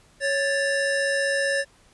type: tone pair together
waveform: square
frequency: 554.4 / 1758.6 Hz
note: C#5 / A6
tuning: 0 / -1 cents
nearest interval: octave + minor sixth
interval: 1999 cents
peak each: -25 dBFS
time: 0.2-1.65 s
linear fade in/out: 50 ms
effects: pink hiss -57 dBFS RMS until 1.93 s + resampled to 24000 Hz